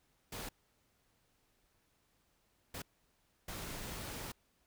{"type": "noise bursts at uneven times", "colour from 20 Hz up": "pink", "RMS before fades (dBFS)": -44, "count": 3, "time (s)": [[0.32, 0.49], [2.74, 2.82], [3.48, 4.32]], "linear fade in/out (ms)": 5, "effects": ["pink hiss -75 dBFS RMS until 4.66 s"]}